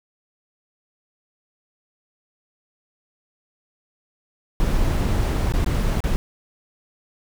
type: noise with dropouts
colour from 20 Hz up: brown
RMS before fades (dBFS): -20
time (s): 4.6-6.16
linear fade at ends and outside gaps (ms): 0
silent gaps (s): 4.97-4.974 / 5.521-5.538 / 5.645-5.662 / 6.004-6.039
effects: none